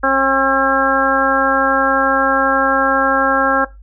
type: harmonic tone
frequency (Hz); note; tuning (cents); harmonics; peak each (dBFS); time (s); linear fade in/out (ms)
269.4; C#4; -49; 1 / 2 / 3 / 4 / 5 / 6; -21 / -17 / -20 / -20 / -17 / -18; 0.03-3.65; 10
effects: noise-tail reverb RT60 0.2 s tail -17 dB re dry + added 50 Hz sine -36 dBFS peak until 3.82 s